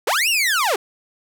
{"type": "linear two-way sweep", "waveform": "sawtooth", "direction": "up then down", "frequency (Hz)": [349.2, 2900, 349.2], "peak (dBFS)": -13, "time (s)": [0.07, 0.76], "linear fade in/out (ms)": 5, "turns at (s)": 0.29, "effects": []}